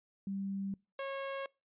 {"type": "tone pair in turn", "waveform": ["sine", "sawtooth"], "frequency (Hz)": [196, 546.4], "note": ["G3", "C#5"], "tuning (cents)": [0, -25], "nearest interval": "octave + tritone", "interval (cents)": 1775, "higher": "second", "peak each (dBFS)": [-35, -33], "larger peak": "second", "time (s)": [[0.27, 0.74], [0.99, 1.46]], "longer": "neither", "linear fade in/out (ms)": 2, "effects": ["noise-tail reverb RT60 0.3 s tail -26 dB re dry", "resampled to 8000 Hz"]}